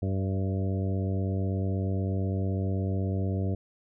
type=harmonic tone with a mistuned harmonic; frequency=96.1 Hz; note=G2; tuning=34 cents flat; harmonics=1 / 2 / 3 / 4 / 5 / 6 / 7; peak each=-27 / -33 / -37 / -39 / -41 / -43 / -44 dBFS; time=0.02-3.55 s; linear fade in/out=5 ms; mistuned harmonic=6; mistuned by=+22 cents; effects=none